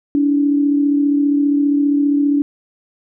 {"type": "tone pair together", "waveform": "sine", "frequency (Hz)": [285.9, 320.9], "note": ["D4", "E4"], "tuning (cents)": [-46, -46], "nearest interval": "major second", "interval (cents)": 200, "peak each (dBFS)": [-12, -23], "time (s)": [0.15, 2.42], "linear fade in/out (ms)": 0, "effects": []}